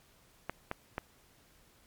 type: clicks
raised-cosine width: 0.5 ms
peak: -19 dBFS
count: 3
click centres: 0.496 / 0.714 / 0.981 s
effects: pink hiss -64 dBFS RMS until 1.86 s + MP3 96 kbps